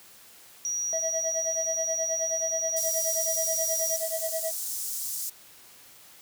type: tone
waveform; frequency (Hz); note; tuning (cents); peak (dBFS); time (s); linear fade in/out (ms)
sine; 5770; F#8; -44; -27; 0.65-3.96; 0
type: tone with tremolo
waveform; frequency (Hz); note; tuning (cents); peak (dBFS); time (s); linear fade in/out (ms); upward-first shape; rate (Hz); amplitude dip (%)
triangle; 648; E5; -30; -25; 0.93-4.52; 0; sine; 9.4; 95
type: high-pass noise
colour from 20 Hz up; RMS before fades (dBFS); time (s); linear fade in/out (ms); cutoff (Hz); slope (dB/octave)
pink; -33; 2.76-5.3; 10; 6100; 24
effects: white hiss -52 dBFS RMS until 6.21 s + high-pass 60 Hz 12 dB/octave